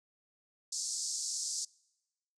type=band-pass noise; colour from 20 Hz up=white; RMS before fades=-37 dBFS; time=0.72-1.65 s; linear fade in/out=5 ms; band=4700 to 8200 Hz; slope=48 dB/octave; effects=noise-tail reverb RT60 1.0 s tail -26 dB re dry